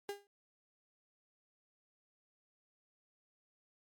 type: tone with exponential decay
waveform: 35% pulse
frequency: 404.1 Hz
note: G#4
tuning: 47 cents flat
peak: -34 dBFS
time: 0.09-0.27 s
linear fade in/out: 1 ms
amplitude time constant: 38 ms
effects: MP3 96 kbps